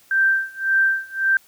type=tone with tremolo; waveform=sine; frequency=1568 Hz; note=G6; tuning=in tune; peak=-13 dBFS; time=0.11-1.37 s; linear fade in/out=2 ms; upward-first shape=sine; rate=1.8 Hz; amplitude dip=95%; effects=white hiss -54 dBFS RMS until 1.47 s